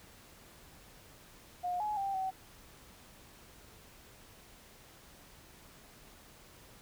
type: tone with pitch steps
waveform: sine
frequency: 716 / 844 / 787 / 760 Hz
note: F5 / G#5 / G5 / F#5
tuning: +43 / +28 / +7 / +46 cents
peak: -32 dBFS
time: 1.63-2.31 s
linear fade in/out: 20 ms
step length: 170 ms
effects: pink hiss -57 dBFS RMS until 6.81 s